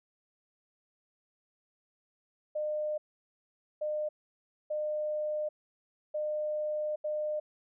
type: tone bursts at uneven times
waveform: sine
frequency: 606 Hz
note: D#5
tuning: 46 cents flat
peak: -30 dBFS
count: 5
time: 2.55-2.98 / 3.81-4.09 / 4.7-5.49 / 6.14-6.96 / 7.04-7.4 s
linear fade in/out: 10 ms
effects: none